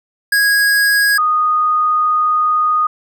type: tone pair in turn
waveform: square / sine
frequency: 1651 / 1236.9 Hz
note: G#6 / D#6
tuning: -11 / -11 cents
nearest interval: perfect fourth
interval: 500 cents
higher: first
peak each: -11 dBFS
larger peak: neither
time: 0.32-1.18 / 1.18-2.87 s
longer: second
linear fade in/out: 5 ms
effects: none